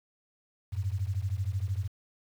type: beating tone pair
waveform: sine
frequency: 91.1 / 104.1 Hz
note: F#2 / G#2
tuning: -26 / +5 cents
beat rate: 13 Hz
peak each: -31 / -32 dBFS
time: 0.72-1.88 s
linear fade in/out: 20 ms
effects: 9-bit